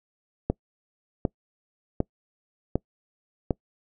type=click train; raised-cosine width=2 ms; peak=-9 dBFS; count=5; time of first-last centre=0.5-3.508 s; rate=1.33 Hz; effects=noise-tail reverb RT60 0.1 s tail -25 dB re dry